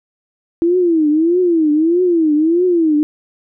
sine tone with vibrato, 329.6 Hz, E4, in tune, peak -10 dBFS, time 0.62-3.03 s, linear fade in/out 0 ms, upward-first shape triangle, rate 1.6 Hz, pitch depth 200 cents each way, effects none

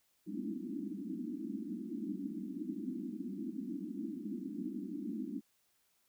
white band-pass noise, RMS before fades -41 dBFS, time 0.26-5.41 s, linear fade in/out 20 ms, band 190 to 330 Hz, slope 96 dB/octave, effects white hiss -75 dBFS RMS until 6.08 s

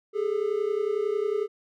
triangle tone pair together, 403.4 / 434.4 Hz, G4 / A4, +50 / -22 cents, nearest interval minor second, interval 128 cents, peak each -25 dBFS, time 0.13-1.48 s, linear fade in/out 50 ms, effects none

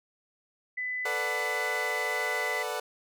sine tone, 2002 Hz, B6, 23 cents sharp, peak -30 dBFS, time 0.77-2.63 s, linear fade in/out 10 ms
25% pulse chord, B minor seventh, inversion third, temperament equal, 440 / 493.9 / 587.3 / 740 Hz, A4 / B4 / D5 / F#5, 0 / 0 / 0 / 0 cents, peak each -33 dBFS, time 1.05-2.8 s, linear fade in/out 5 ms
effects none

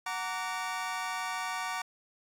25% pulse chord, Gb augmented, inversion none, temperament just, 740 / 925 / 1156.2 Hz, Gb5 / Bb5 / D6, 0 / -14 / -27 cents, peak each -34 dBFS, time 0.06-1.82 s, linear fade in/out 5 ms, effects low-pass 10000 Hz 12 dB/octave + 9-bit

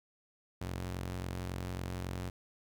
sawtooth ring-modulated tone, 90.9 Hz, F#2, 30 cents flat, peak -30 dBFS, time 0.61-2.3 s, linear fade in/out 5 ms, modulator 21.8 Hz, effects 12-bit

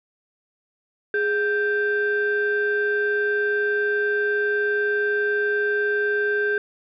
sine tone pair together, 415.3 / 1568 Hz, G#4 / G6, 0 / 0 cents, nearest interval octave + major seventh, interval 2300 cents, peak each -21 dBFS, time 1.14-6.58 s, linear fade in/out 2 ms, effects tanh soft clip ceiling -14 dBFS

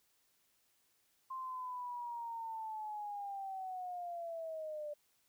sine linear sweep, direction down, 1054 to 587.3 Hz, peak -40 dBFS, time 1.3-4.94 s, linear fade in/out 10 ms, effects white hiss -75 dBFS RMS until 5.28 s

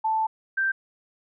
sine tone pair in turn, 880 / 1568 Hz, A5 / G6, 0 / 0 cents, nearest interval minor seventh, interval 1000 cents, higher second, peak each -21 / -21 dBFS, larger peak neither, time 0.04-0.27 / 0.57-0.72 s, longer first, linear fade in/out 10 ms, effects none

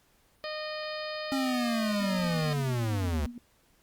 harmonic tone, 614 Hz, D#5, 23 cents flat, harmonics 1 / 2 / 3 / 4 / 5 / 6 / 7 / 8, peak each -36 / -42 / -42 / -45 / -46 / -48 / -44 / -45 dBFS, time 0.44-2.53 s, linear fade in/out 0 ms
square linear sweep, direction down, 273.9 to 69.3 Hz, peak -28 dBFS, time 1.32-3.26 s, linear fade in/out 0 ms
sine tone with tremolo, 240 Hz, B3, 49 cents flat, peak -35 dBFS, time 2-3.38 s, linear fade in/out 2 ms, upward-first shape sine, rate 8.8 Hz, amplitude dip 70%
effects pink hiss -66 dBFS RMS until 3.82 s + Opus 48 kbps

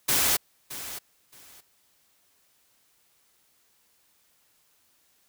white noise with echo, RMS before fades -23 dBFS, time 0.08-0.37 s, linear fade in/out 10 ms, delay 620 ms, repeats 2, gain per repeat -14 dB, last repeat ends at 1.61 s, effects white hiss -66 dBFS RMS until 5.28 s

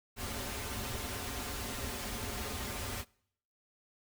pink noise with comb filter, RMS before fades -39 dBFS, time 0.16-3.05 s, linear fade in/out 50 ms, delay 6.2 ms, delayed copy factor -0.85, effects noise-tail reverb RT60 0.7 s tail -25 dB re dry

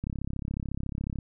click train, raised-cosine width 5 ms, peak -20 dBFS, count 40, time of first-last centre 0.04-1.187 s, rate 34 Hz, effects none

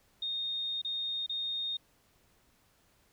sine tone with dropouts, 3690 Hz, A#7, 18 cents flat, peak -32 dBFS, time 0.22-1.77 s, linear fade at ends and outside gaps 5 ms, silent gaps 0.817-0.847 / 1.264-1.294 s, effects pink hiss -68 dBFS RMS until 3.12 s

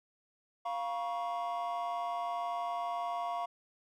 triangle chord, Bb minor, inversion second, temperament equal with one note detuned, 698.5 / 956.9 / 1108.7 Hz, F5 / Bb5 / Db6, 0 / +45 / 0 cents, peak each -33 / -37 / -37 dBFS, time 0.65-3.46 s, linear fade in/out 10 ms, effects tanh soft clip ceiling -26 dBFS

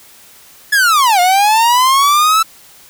45% pulse linear two-way sweep, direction down then up, 1724 to 702 to 1328 Hz, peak -8 dBFS, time 0.72-2.43 s, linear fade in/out 10 ms, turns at 1.2 s, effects white hiss -42 dBFS RMS until 2.89 s

